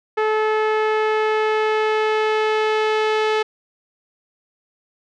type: tone with low-pass filter sweep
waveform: sawtooth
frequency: 432.6 Hz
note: A4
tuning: 29 cents flat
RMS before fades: -19 dBFS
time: 0.17-3.43 s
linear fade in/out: 10 ms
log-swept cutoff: 1900 to 3300 Hz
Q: 1.1
effects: none